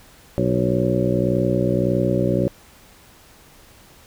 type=harmonic tone with a mistuned harmonic; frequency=61.74 Hz; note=B1; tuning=in tune; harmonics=1 / 2 / 3 / 4 / 5 / 6 / 7 / 8 / 9; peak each=-34 / -23 / -23 / -27 / -25 / -24 / -33 / -30 / -24 dBFS; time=0.38-2.48 s; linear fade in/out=0 ms; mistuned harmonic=8; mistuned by=+42 cents; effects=pink hiss -49 dBFS RMS until 4.06 s